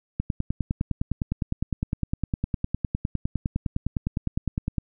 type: click train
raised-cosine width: 5 ms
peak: -12 dBFS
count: 46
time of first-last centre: 0.2-4.782 s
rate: 9.82 Hz
effects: none